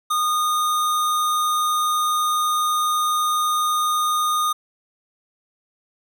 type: tone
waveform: square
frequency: 1228 Hz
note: D#6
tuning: 23 cents flat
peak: -19 dBFS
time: 0.1-4.53 s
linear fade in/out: 10 ms
effects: none